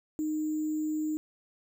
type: tone with sample-and-hold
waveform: sine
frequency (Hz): 308.1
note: D#4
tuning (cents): -17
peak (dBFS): -28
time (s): 0.19-1.17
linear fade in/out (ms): 0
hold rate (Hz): 7350
effects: none